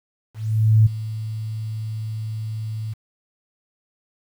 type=tone with ADSR envelope; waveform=sine; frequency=109.5 Hz; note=A2; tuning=8 cents flat; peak=-9 dBFS; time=0.34-2.94 s; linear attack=520 ms; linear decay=13 ms; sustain=-16 dB; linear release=14 ms; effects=8-bit